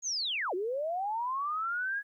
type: linear two-way sweep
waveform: sine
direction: down then up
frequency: 6750 to 344.8 to 1679 Hz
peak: -30 dBFS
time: 0.02-2.03 s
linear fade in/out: 50 ms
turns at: 0.54 s
effects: 12-bit